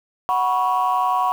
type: chord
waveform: sine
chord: F# suspended fourth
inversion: none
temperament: equal with one note detuned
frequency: 740 / 977.5 / 1108.7 Hz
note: F#5 / B5 / C#6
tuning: 0 / -18 / 0 cents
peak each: -20 dBFS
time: 0.29-1.32 s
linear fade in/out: 0 ms
effects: tanh soft clip ceiling -11 dBFS + 7-bit